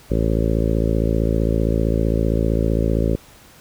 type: harmonic tone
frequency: 55.4 Hz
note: A1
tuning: 13 cents sharp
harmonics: 1 / 2 / 3 / 4 / 5 / 6 / 7 / 8 / 9 / 10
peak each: -20 / -23 / -25 / -26 / -27 / -28 / -28 / -29 / -30 / -30 dBFS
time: 0.1-3.16 s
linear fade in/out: 10 ms
effects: pink hiss -47 dBFS RMS until 3.6 s